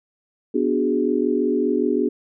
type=chord; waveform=sine; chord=G# half-diminished seventh; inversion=first; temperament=equal; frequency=246.9 / 293.7 / 370 / 415.3 Hz; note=B3 / D4 / F#4 / G#4; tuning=0 / 0 / 0 / 0 cents; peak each=-23 dBFS; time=0.54-2.09 s; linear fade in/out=10 ms; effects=none